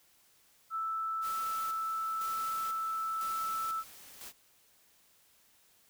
sine tone, 1318.5 Hz, E6, in tune, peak -32 dBFS, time 0.7-3.84 s, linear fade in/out 50 ms
white noise with tremolo, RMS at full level -46 dBFS, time 1.21-4.33 s, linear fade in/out 50 ms, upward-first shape square, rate 1 Hz, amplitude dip 55%
effects white hiss -66 dBFS RMS until 5.89 s

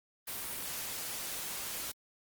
white noise, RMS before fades -39 dBFS, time 0.27-1.92 s, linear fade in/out 10 ms, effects Opus 32 kbps

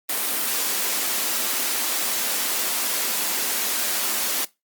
white high-pass noise, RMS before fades -24 dBFS, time 0.09-4.45 s, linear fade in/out 5 ms, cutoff 200 Hz, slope 48 dB/octave, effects noise-tail reverb RT60 0.2 s tail -20 dB re dry + Opus 32 kbps

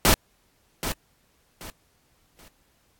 pink noise with echo, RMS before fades -17 dBFS, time 0.05-0.14 s, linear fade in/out 0 ms, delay 780 ms, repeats 3, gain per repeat -11 dB, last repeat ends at 2.48 s, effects pink hiss -65 dBFS RMS until 2.99 s + AAC 64 kbps

